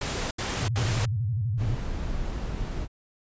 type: noise bursts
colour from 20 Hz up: pink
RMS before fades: -30 dBFS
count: 3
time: 0.01-1.056 s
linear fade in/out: 5 ms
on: 300 ms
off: 73 ms
type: tone with vibrato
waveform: sine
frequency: 110 Hz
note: A2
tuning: in tune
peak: -24 dBFS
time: 0.62-1.75 s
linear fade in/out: 5 ms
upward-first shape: square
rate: 12 Hz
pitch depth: 180 cents each way
type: noise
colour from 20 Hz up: brown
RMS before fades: -30 dBFS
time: 1.57-2.88 s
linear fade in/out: 50 ms
effects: resampled to 16000 Hz